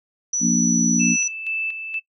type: tone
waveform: sine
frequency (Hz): 5920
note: F#8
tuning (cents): 0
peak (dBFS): -19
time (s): 0.33-1.28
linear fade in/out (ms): 5
type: chord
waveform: sine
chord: Bb major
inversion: second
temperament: just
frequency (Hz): 174.81 / 233.1 / 291.4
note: F3 / Bb3 / D4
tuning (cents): +2 / 0 / -13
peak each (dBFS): -22 / -19 / -24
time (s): 0.4-1.17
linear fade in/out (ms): 50
type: tone with tremolo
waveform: sine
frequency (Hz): 2637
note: E7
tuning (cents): 0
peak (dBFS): -22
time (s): 0.99-2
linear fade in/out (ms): 20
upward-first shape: square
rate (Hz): 2.1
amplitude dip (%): 55
effects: noise-tail reverb RT60 0.1 s tail -19 dB re dry